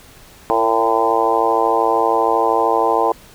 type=harmonic tone with a mistuned harmonic; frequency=112.9 Hz; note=A2; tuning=45 cents sharp; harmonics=3 / 4 / 5 / 6 / 7 / 8 / 9; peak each=-24 / -19 / -23 / -22 / -19 / -21 / -20 dBFS; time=0.5-3.12 s; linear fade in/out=0 ms; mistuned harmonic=4; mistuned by=+17 cents; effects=pink hiss -44 dBFS RMS until 3.34 s